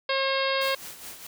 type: harmonic tone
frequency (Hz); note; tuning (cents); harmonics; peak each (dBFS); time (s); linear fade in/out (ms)
539; C#5; -49; 1 / 2 / 3 / 4 / 5 / 6 / 7 / 8 / 9; -27 / -30 / -32 / -33 / -34 / -35 / -35 / -36 / -37; 0.09-0.75; 5
type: noise with tremolo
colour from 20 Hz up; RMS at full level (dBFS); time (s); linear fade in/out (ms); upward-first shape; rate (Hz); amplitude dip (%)
white; -39; 0.61-1.27; 5; sine; 4.8; 60
effects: none